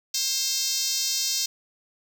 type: tone with high-pass filter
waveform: 5% pulse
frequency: 530 Hz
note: C5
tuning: 22 cents sharp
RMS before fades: -26 dBFS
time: 0.14-1.46 s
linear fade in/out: 5 ms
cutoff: 5100 Hz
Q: 1.6
effects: none